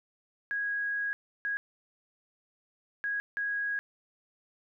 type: tone bursts at uneven times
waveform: sine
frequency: 1651 Hz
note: G#6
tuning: 11 cents flat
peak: -29 dBFS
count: 4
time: 0.51-1.13 / 1.45-1.57 / 3.04-3.2 / 3.37-3.79 s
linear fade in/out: 0 ms
effects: none